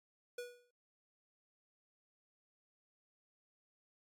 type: tone with exponential decay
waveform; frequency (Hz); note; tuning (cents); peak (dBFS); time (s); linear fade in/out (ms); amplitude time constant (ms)
square; 487; B4; -24; -40; 0.38-0.71; 5; 71
effects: noise-tail reverb RT60 0.5 s tail -26 dB re dry + MP3 64 kbps